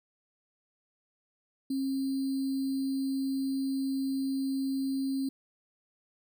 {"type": "tone with sample-and-hold", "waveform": "sine", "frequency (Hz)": 269.3, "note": "C#4", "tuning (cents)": -50, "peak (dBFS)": -28, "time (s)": [1.7, 5.29], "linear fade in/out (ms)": 5, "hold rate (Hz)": 4410, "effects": []}